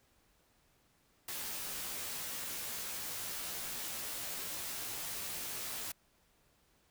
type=noise with comb filter; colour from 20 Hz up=white; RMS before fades=-41 dBFS; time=1.28-5.92 s; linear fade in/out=5 ms; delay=15 ms; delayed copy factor=-0.85; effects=pink hiss -71 dBFS RMS until 6.9 s